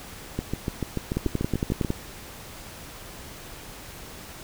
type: two click trains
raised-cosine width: 3 ms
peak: -11 / -13 dBFS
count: 9 / 11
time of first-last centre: 1.17-1.904 / 0.39-1.848 s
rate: 10.9 / 6.86 Hz
effects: pink hiss -42 dBFS RMS until 4.43 s